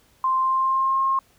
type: tone with pitch glide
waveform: sine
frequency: 1046.5 to 1071.6 Hz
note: C6 to C6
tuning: 0 to +41 cents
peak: -18 dBFS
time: 0.24-1.19 s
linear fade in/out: 2 ms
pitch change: +41 cents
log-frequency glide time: 0.41-1.02 s
effects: pink hiss -59 dBFS RMS until 1.38 s